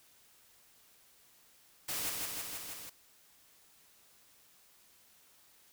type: noise with echo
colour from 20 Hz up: white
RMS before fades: -37 dBFS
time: 1.88-2.1 s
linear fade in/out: 10 ms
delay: 160 ms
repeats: 5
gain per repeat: -2 dB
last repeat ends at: 2.9 s
effects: white hiss -64 dBFS RMS until 5.72 s